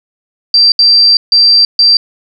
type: tone bursts at uneven times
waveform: sine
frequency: 4699 Hz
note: D8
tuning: in tune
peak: -3 dBFS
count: 4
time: 0.54-0.72 / 0.79-1.17 / 1.32-1.65 / 1.79-1.97 s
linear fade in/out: 2 ms
effects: none